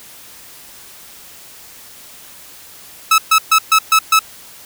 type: tone bursts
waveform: sawtooth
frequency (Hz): 1300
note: E6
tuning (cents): -24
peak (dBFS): -4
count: 6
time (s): 3.11-4.192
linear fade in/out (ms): 5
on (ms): 72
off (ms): 130
effects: white hiss -39 dBFS RMS until 4.65 s